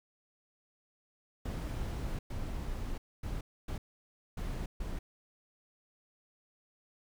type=noise bursts at uneven times; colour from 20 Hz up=brown; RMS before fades=-37 dBFS; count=6; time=1.45-2.19 / 2.3-2.98 / 3.23-3.41 / 3.68-3.78 / 4.37-4.66 / 4.8-4.99 s; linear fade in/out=5 ms; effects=none